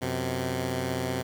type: tone pair together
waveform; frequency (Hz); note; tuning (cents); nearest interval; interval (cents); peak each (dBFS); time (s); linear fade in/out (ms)
10% pulse; 90.58 / 128.1; F#2 / C3; -36 / -36; tritone; 600; -25 / -21; 0.01-1.23; 20
effects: none